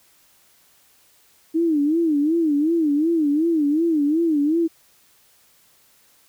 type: tone with vibrato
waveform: sine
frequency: 311.1 Hz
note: D#4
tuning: in tune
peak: -16 dBFS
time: 1.54-4.68 s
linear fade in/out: 20 ms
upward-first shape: sine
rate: 2.7 Hz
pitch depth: 150 cents each way
effects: white hiss -57 dBFS RMS until 6.28 s